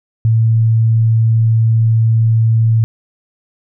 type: tone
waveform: sine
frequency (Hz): 112.8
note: A2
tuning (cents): +44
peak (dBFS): -8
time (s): 0.25-2.84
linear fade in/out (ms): 0
effects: none